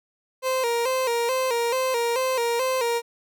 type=tone with vibrato; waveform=30% pulse; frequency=493.9 Hz; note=B4; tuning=in tune; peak=-19 dBFS; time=0.42-3.02 s; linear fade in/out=50 ms; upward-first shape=square; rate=2.3 Hz; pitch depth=87 cents each way; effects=none